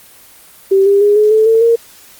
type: tone with pitch steps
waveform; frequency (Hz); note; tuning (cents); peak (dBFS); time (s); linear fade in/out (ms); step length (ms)
sine; 388.2 / 399.8 / 411.8 / 424.1 / 436.7 / 449.8 / 463.3; G4 / G4 / G#4 / G#4 / A4 / A4 / A#4; -17 / +34 / -15 / +36 / -13 / +38 / -11; -6; 0.71-1.76; 10; 150
effects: white hiss -41 dBFS RMS until 2.19 s + Opus 24 kbps